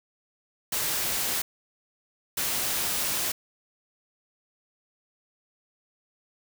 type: noise bursts at uneven times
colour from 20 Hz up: white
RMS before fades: -28 dBFS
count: 2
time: 0.72-1.42 / 2.37-3.32 s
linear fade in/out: 5 ms
effects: none